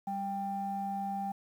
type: tone pair together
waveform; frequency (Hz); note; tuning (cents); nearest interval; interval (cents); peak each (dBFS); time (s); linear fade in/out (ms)
sine; 197.3 / 790; G3 / G5; +11 / +13; 2 octaves; 2402; -37 / -33; 0.07-1.32; 5
effects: tanh soft clip ceiling -26 dBFS + 10-bit